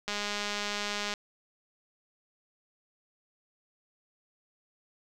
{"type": "click train", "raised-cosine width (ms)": 0.2, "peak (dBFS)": -16, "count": 219, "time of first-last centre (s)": [0.08, 1.138], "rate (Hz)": 206, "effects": []}